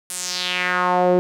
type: tone with band-pass filter sweep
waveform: sawtooth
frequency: 180.5 Hz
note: F#3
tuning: 43 cents flat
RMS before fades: -20 dBFS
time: 0.1-1.19 s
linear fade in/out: 0 ms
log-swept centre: 10000 to 410 Hz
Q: 2.8
effects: none